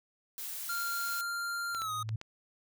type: noise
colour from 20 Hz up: blue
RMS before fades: -40 dBFS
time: 0.38-1.21 s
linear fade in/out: 0 ms
type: tone with pitch glide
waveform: square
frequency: 1392 to 1247.3 Hz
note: F6 to D#6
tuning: -6 to +4 cents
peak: -34 dBFS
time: 0.69-2.03 s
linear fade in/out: 5 ms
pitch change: -190 cents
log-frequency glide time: 1.73-1.92 s
type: tone with exponential growth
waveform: sine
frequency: 110 Hz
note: A2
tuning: in tune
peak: -29 dBFS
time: 1.7-2.16 s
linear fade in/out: 5 ms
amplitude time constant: 100 ms
type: clicks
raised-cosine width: 0.2 ms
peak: -26 dBFS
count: 4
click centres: 1.748 / 1.819 / 2.091 / 2.214 s
effects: none